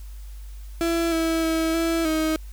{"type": "tone with pitch steps", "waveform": "35% pulse", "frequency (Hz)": [334.8, 326.7, 323.9, 330.6, 315.2], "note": ["E4", "E4", "E4", "E4", "D#4"], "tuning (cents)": [27, -15, -30, 5, 23], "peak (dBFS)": -19, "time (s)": [0.81, 2.36], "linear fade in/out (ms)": 0, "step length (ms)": 310, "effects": ["added 50 Hz sine -35 dBFS peak until 2.52 s", "white hiss -54 dBFS RMS until 2.52 s"]}